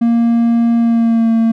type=tone with pitch glide; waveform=triangle; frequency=233.1 to 226.9 Hz; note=A#3 to A#3; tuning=0 to -47 cents; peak=-7 dBFS; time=0.01-1.52 s; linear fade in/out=10 ms; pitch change=-47 cents; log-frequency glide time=0.77-1.31 s; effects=none